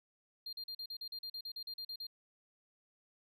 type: tone bursts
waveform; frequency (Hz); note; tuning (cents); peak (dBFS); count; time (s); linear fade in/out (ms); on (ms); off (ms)
triangle; 4200; C8; +6; -40; 15; 0.46-2.069; 5; 69; 41
effects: none